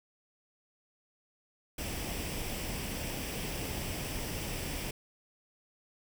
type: noise with comb filter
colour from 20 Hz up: pink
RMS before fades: -37 dBFS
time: 1.78-4.91 s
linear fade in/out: 5 ms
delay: 0.37 ms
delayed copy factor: +0.5
effects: none